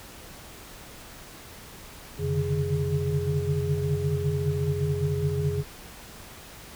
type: tone cluster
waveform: sine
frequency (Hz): 90.3 / 135.9 / 145 / 150.2 / 413.3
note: F#2 / C#3 / D3 / D3 / G#4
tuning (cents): -42 / -34 / -22 / +39 / -8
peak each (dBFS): -30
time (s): 2.18-5.64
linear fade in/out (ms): 50
effects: pink hiss -45 dBFS RMS until 6.75 s